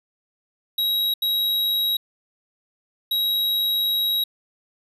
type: tone bursts at uneven times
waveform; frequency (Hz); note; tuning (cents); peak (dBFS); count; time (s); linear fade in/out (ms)
square; 3838; A#7; +50; -20; 3; 0.78-1.14 / 1.22-1.97 / 3.11-4.24; 5
effects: resampled to 32000 Hz